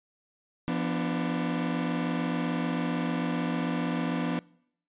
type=chord; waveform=40% pulse; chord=B diminished; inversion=second; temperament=equal with one note detuned; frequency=171.32 / 246.9 / 293.7 Hz; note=F3 / B3 / D4; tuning=-33 / 0 / 0 cents; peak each=-31 / -30 / -32 dBFS; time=0.68-4.39 s; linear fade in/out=0 ms; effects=noise-tail reverb RT60 0.7 s tail -24 dB re dry + resampled to 8000 Hz